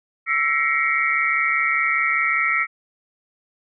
sine tone cluster, 1329 / 1913 / 2118 / 2263 Hz, E6 / A#6 / C7 / C#7, +14 / +44 / +21 / +35 cents, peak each -23 dBFS, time 0.26-2.67 s, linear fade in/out 50 ms, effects none

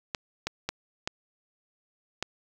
clicks, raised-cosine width 0.2 ms, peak -12 dBFS, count 5, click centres 0.148 / 0.47 / 0.69 / 1.075 / 2.226 s, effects 7-bit

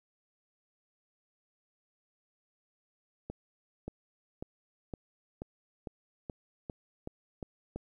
accelerating click train, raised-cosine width 2 ms, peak -25 dBFS, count 11, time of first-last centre 3.3-7.76 s, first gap 580 ms, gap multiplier 0.94, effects 11-bit

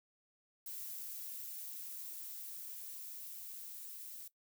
violet noise with level ramp, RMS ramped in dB -45 to -49 dBFS, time 0.66-4.28 s, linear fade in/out 5 ms, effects noise-tail reverb RT60 0.1 s tail -17 dB re dry

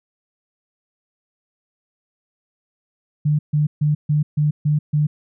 sine tone bursts, 149.5 Hz, D3, 31 cents sharp, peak -14 dBFS, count 7, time 3.25-5.07 s, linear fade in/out 10 ms, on 140 ms, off 140 ms, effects none

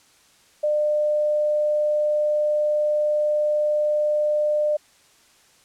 sine tone, 600 Hz, D5, 37 cents sharp, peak -18 dBFS, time 0.63-4.77 s, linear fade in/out 10 ms, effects white hiss -56 dBFS RMS until 5.64 s + low-pass 9000 Hz 12 dB/octave

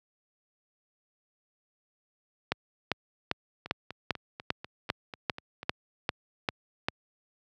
two click trains, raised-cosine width 0.3 ms, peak -10 / -23 dBFS, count 12 / 9, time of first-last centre 2.52-6.885 / 3.66-5.63 s, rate 2.52 / 4.06 Hz, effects high-pass 80 Hz 12 dB/octave

